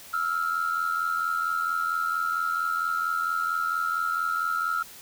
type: tone pair together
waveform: sine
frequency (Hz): 1312.5 / 1396.9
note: E6 / F6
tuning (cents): -8 / 0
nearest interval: minor second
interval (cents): 108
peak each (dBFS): -26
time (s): 0.13-4.83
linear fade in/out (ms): 10
effects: tanh soft clip ceiling -19 dBFS + white hiss -46 dBFS RMS until 5.01 s